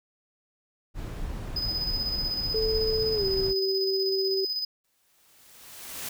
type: noise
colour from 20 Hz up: brown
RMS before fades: -34 dBFS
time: 0.94-3.54 s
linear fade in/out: 50 ms
type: tone with tremolo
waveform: triangle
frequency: 5010 Hz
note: D#8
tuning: 11 cents sharp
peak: -25 dBFS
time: 1.56-4.65 s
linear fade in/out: 5 ms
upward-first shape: square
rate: 16 Hz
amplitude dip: 40%
type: tone with pitch glide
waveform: sine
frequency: 440 to 385.3 Hz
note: A4 to G4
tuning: 0 to -30 cents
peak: -25 dBFS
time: 2.54-4.45 s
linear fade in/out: 5 ms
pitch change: -230 cents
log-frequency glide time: 3.14-3.25 s
type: noise with exponential growth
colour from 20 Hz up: white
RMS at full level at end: -34 dBFS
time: 4.84-6.09 s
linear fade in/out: 5 ms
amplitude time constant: 270 ms
effects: none